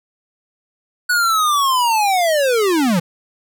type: linear sweep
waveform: square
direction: down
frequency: 1480 to 159.3 Hz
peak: -14 dBFS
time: 1.09-3 s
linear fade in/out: 10 ms
effects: none